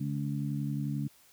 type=harmonic tone; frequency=71.3 Hz; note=C#2; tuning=49 cents sharp; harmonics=2 / 3 / 4; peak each=-32 / -36 / -38 dBFS; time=0-1.08 s; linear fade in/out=10 ms; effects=white hiss -61 dBFS RMS until 1.32 s